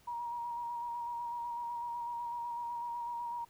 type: tone with vibrato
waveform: sine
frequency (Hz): 949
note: A#5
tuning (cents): +31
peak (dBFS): -36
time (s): 0.07-3.45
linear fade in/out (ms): 10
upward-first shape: square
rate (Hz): 8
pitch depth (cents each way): 19
effects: pink hiss -65 dBFS RMS until 3.49 s